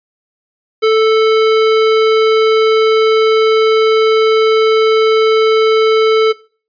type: tone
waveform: square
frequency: 440 Hz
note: A4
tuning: in tune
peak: -8 dBFS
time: 0.82-6.33 s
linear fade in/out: 20 ms
effects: noise-tail reverb RT60 0.4 s tail -21 dB re dry + resampled to 11025 Hz